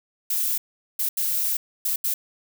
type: noise bursts at uneven times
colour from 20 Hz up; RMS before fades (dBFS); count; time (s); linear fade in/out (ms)
violet; -24; 5; 0.3-0.58 / 0.99-1.09 / 1.17-1.57 / 1.85-1.96 / 2.04-2.14; 5
effects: none